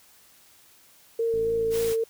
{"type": "tone with vibrato", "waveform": "sine", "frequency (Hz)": 455.2, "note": "A#4", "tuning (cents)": -41, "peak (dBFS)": -22, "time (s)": [1.19, 2.04], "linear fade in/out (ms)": 5, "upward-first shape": "sine", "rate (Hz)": 3.6, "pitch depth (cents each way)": 18}
{"type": "click train", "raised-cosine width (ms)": 3, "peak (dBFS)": -29, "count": 33, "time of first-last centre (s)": [1.34, 1.92], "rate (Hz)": 55.2}
{"type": "noise", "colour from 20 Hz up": "white", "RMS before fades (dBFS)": -36, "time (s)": [1.7, 1.97], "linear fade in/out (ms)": 50}
{"effects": ["white hiss -56 dBFS RMS until 2.09 s"]}